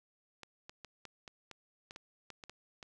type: clicks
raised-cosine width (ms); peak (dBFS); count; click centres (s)
0.2; -30; 12; 0.433 / 0.695 / 0.847 / 1.053 / 1.278 / 1.513 / 1.909 / 1.961 / 2.303 / 2.438 / 2.496 / 2.828
effects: none